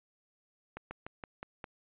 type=slowing click train; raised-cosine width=0.5 ms; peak=-26 dBFS; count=6; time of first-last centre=0.77-1.642 s; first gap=140 ms; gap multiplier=1.11; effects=resampled to 8000 Hz